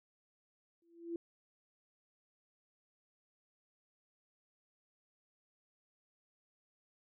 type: tone with exponential growth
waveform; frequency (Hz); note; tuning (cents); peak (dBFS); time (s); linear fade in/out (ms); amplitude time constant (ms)
sine; 338; E4; +43; -34; 0.82-1.16; 2; 73
effects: none